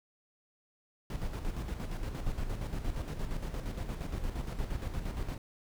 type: noise with tremolo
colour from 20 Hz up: brown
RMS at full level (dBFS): -34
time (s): 1.1-5.38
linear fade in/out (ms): 2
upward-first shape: square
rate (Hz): 8.6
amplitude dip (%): 50
effects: none